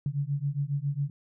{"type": "beating tone pair", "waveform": "sine", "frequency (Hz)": [138.59, 145.89], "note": ["C#3", "D3"], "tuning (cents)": [0, -11], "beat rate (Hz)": 7.3, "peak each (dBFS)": -30, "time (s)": [0.06, 1.1], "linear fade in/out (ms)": 2, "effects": []}